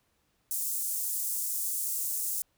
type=high-pass noise; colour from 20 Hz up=pink; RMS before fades=-32 dBFS; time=0.51-2.42 s; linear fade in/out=0 ms; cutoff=7800 Hz; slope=24 dB/octave; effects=pink hiss -73 dBFS RMS until 2.57 s